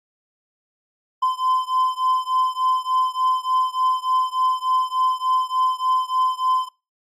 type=beating tone pair; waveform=triangle; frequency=1026 / 1029.4 Hz; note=C6 / C6; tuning=-34 / -29 cents; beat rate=3.4 Hz; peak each=-19 / -20 dBFS; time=1.22-6.69 s; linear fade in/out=10 ms; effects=noise-tail reverb RT60 0.3 s tail -25 dB re dry + AAC 64 kbps